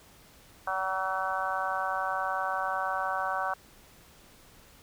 harmonic tone with a mistuned harmonic, 189.2 Hz, F#3, 39 cents sharp, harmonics 3 / 4 / 5 / 6 / 7 / 8, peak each -38 / -33 / -36 / -34 / -37 / -35 dBFS, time 0.67-3.54 s, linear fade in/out 5 ms, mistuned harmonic 3, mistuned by +17 cents, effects pink hiss -56 dBFS RMS until 4.82 s

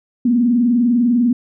sine tone with vibrato, 240 Hz, B3, 49 cents flat, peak -11 dBFS, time 0.25-1.33 s, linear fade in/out 5 ms, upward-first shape sine, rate 20 Hz, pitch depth 110 cents each way, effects none

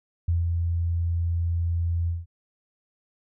sine tone with ADSR envelope, 84.9 Hz, F2, 48 cents flat, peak -19 dBFS, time 0.28-2.26 s, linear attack 6 ms, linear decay 160 ms, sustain -3 dB, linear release 180 ms, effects none

